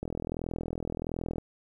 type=click train; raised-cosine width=2 ms; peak=-20 dBFS; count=57; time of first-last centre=0.03-1.383 s; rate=41.4 Hz; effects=10-bit